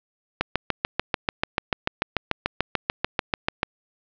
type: click train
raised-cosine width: 0.3 ms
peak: -4 dBFS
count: 23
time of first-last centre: 0.41-3.631 s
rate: 6.83 Hz
effects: low-pass 4000 Hz 12 dB/octave